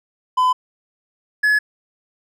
triangle tone pair in turn, 1011 / 1700.3 Hz, B5 / G#6, +40 / +40 cents, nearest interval major sixth, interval 900 cents, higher second, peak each -11 dBFS, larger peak neither, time 0.37-0.53 / 1.43-1.59 s, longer neither, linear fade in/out 10 ms, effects none

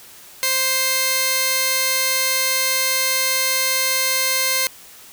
5% pulse tone pair together, 525 / 2100 Hz, C5 / C7, +6 / +6 cents, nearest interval 2 octaves, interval 2400 cents, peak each -10 dBFS, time 0.43-4.67 s, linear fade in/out 0 ms, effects white hiss -43 dBFS RMS until 5.12 s

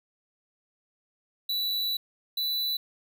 square tone pair in turn, 3951 / 3974 Hz, B7 / B7, 0 / +10 cents, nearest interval unison, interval 10 cents, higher second, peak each -27 dBFS, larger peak neither, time 1.49-1.97 / 2.37-2.77 s, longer first, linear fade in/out 5 ms, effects none

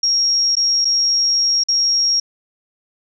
sine tone with dropouts, 5588 Hz, F8, in tune, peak -13 dBFS, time 0.03-2.2 s, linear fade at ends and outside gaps 5 ms, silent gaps 0.554-0.567 / 0.847-0.852 / 1.637-1.685 s, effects none

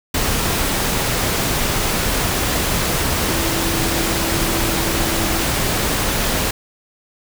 sine tone in noise, 331.8 Hz, E4, 11 cents sharp, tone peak -25 dBFS, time 3.29-5.44 s, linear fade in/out 5 ms, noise pink, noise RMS -19 dBFS, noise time 0.14-6.51 s, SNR -9 dB, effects none

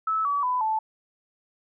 sine tone with pitch steps, 1304 / 1141.8 / 999.7 / 875.4 Hz, E6 / D6 / B5 / A5, -19 / -49 / +21 / -9 cents, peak -22 dBFS, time 0.07-0.79 s, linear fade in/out 5 ms, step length 180 ms, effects none

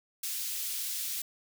white high-pass noise, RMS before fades -35 dBFS, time 0.23-1.22 s, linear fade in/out 5 ms, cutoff 3100 Hz, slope 12 dB/octave, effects none

